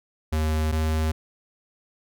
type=tone pair in turn; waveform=square; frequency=78 / 78.68 Hz; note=D#2 / D#2; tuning=+5 / +20 cents; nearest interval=unison; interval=15 cents; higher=second; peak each=-22 dBFS; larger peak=neither; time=0.32-0.72 / 0.72-1.12 s; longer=neither; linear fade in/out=10 ms; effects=none